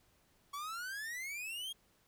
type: exponential sweep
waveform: 45% pulse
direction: up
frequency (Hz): 1113 to 3292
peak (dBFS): -40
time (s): 0.53-1.73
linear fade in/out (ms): 10
effects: pink hiss -71 dBFS RMS until 2.07 s